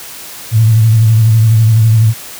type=tone with vibrato; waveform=sine; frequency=111.4 Hz; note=A2; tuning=22 cents sharp; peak=-4 dBFS; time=0.51-2.14 s; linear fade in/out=50 ms; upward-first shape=sine; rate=12 Hz; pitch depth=55 cents each way; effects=white hiss -29 dBFS RMS until 2.39 s + high-pass 60 Hz 12 dB/octave